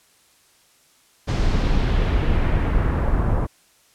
brown noise with low-pass filter sweep, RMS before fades -19 dBFS, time 1.27-3.47 s, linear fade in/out 20 ms, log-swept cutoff 6100 to 1100 Hz, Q 1.2, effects white hiss -57 dBFS RMS until 3.94 s + low-pass 11000 Hz 12 dB/octave

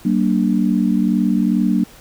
sine chord, G minor, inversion none, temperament equal with one note detuned, 190.97 / 233.1 / 293.7 Hz, G3 / Bb3 / D4, -45 / 0 / 0 cents, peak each -17 / -17 / -20 dBFS, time 0.05-1.84 s, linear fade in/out 5 ms, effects pink hiss -44 dBFS RMS until 2 s

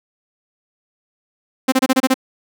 sawtooth tone bursts, 261.6 Hz, C4, in tune, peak -7 dBFS, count 7, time 1.68-2.142 s, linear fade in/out 10 ms, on 42 ms, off 28 ms, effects none

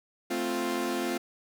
sawtooth chord, F major, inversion first, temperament equal, 220 / 261.6 / 349.2 Hz, A3 / C4 / F4, 0 / 0 / 0 cents, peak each -32 / -29 / -27 dBFS, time 0.3-1.18 s, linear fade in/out 10 ms, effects none

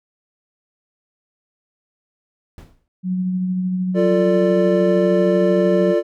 brown noise with exponential decay, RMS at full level -34 dBFS, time 2.58-2.88 s, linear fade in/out 1 ms, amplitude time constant 65 ms
sine tone with tremolo, 183.9 Hz, F#3, 10 cents flat, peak -17 dBFS, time 3.03-5.95 s, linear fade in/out 50 ms, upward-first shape sine, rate 13 Hz, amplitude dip 25%
triangle chord, D minor, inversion first, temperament equal with one note detuned, 349.2 / 445.6 / 587.3 Hz, F4 / A4 / D5, 0 / +22 / 0 cents, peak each -16 / -18 / -16 dBFS, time 3.94-6.03 s, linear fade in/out 50 ms
effects none

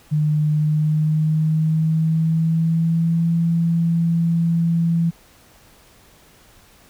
sine tone with pitch glide, 151.7 to 167.35 Hz, D#3 to E3, -44 to +26 cents, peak -15 dBFS, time 0.11-5.11 s, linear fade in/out 20 ms, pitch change +170 cents, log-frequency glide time 0.52-3.32 s, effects pink hiss -51 dBFS RMS until 6.89 s

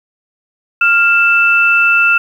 sine tone pair together, 1396.9 / 2651 Hz, F6 / E7, 0 / +9 cents, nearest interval major seventh, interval 1109 cents, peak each -10 dBFS, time 0.81-2.18 s, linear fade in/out 5 ms, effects 7-bit

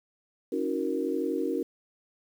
sine chord, D# minor seventh, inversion third, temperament equal with one note detuned, 277.2 / 318.8 / 370 / 466.2 Hz, C#4 / D#4 / F#4 / A#4, 0 / +42 / 0 / 0 cents, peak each -32 dBFS, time 0.52-1.63 s, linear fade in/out 5 ms, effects 9-bit

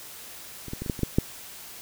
clicks, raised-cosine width 3 ms, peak -25 / -19 / -19 / -22 / -12 / -23 / -10 / -6 dBFS, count 8, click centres 0.683 / 0.734 / 0.82 / 0.862 / 0.898 / 0.992 / 1.033 / 1.185 s, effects white hiss -43 dBFS RMS until 1.81 s

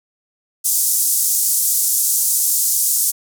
white band-pass noise, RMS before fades -17 dBFS, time 0.64-3.12 s, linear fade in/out 20 ms, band 6300 to 14000 Hz, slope 24 dB/octave, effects none

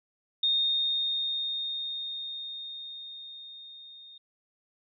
sine tone with level ramp, 3681 Hz, A#7, 23 cents flat, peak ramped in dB -22 to -47 dBFS, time 0.43-4.18 s, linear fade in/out 5 ms, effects none

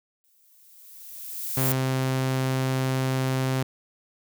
violet noise with exponential growth, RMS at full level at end -25 dBFS, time 0.24-1.72 s, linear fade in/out 0 ms, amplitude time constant 320 ms
sawtooth tone, 131.2 Hz, C3, 5 cents sharp, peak -19 dBFS, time 1.57-3.63 s, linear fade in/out 5 ms
effects none

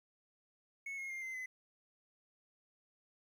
triangle tone with pitch steps, 2200 / 2156 / 2113 / 2071 / 2029 Hz, C#7 / C#7 / C7 / C7 / B6, -14 / -49 / +16 / -18 / +46 cents, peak -39 dBFS, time 0.86-1.46 s, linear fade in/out 5 ms, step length 120 ms, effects 12-bit

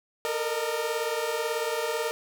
sawtooth tone cluster, 448.1 / 466.3 / 610 Hz, A4 / A#4 / D#5, +32 / +1 / -34 cents, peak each -29 / -26 / -29 dBFS, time 0.25-2.11 s, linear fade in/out 0 ms, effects none

